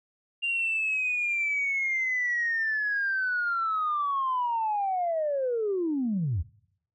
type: linear sweep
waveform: sine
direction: down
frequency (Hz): 2794 to 71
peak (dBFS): -24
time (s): 0.42-6.43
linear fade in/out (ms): 20
effects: noise-tail reverb RT60 0.7 s tail -22 dB re dry + tanh soft clip ceiling -20 dBFS